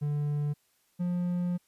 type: tone pair in turn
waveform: triangle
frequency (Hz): 146.83 / 177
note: D3 / F3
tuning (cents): 0 / +23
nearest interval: minor third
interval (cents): 323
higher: second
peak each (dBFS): -25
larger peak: neither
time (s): 0.01-0.54 / 0.99-1.58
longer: second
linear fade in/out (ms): 20
effects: white hiss -70 dBFS RMS until 1.67 s + resampled to 32000 Hz